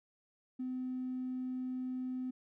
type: tone with tanh clipping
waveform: triangle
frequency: 255.2 Hz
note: C4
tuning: 43 cents flat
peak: -35 dBFS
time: 0.59-2.31 s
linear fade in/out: 10 ms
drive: 1 dB
effects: none